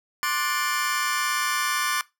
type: chord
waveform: sawtooth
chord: D dominant seventh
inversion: third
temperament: just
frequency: 1057.2 / 1174.7 / 1468.3 / 1762 Hz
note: C6 / D6 / F#6 / A6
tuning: +18 / 0 / -14 / +2 cents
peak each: -26 / -24 / -27 / -25 dBFS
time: 0.23-2.01 s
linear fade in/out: 0 ms
effects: noise-tail reverb RT60 0.2 s tail -19 dB re dry